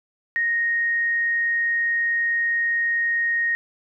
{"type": "tone", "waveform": "sine", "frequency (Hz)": 1864.7, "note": "A#6", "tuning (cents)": 0, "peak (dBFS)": -19, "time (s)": [0.36, 3.55], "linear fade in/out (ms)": 0, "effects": []}